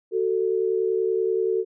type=tone pair together; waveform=sine; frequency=374.2 / 444.7 Hz; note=F#4 / A4; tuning=+20 / +18 cents; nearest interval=minor third; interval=298 cents; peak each=-23 dBFS; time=0.11-1.65 s; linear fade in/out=50 ms; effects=none